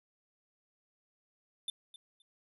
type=tone with echo; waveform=square; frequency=3544 Hz; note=A7; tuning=12 cents sharp; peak=-35 dBFS; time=1.68-1.7 s; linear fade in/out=2 ms; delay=260 ms; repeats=2; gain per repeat=-15 dB; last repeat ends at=2.22 s; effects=resampled to 32000 Hz